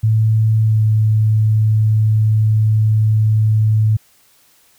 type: tone with pitch glide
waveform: sine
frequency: 110 to 108.55 Hz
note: A2 to A2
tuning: 0 to -23 cents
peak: -10 dBFS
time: 0.03-3.97 s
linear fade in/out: 10 ms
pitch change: -23 cents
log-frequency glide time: 0.62-0.83 s
effects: white hiss -53 dBFS RMS until 4.78 s